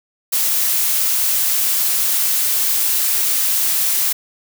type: noise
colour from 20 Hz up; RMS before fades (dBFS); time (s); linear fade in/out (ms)
blue; -17; 0.32-4.13; 10
effects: none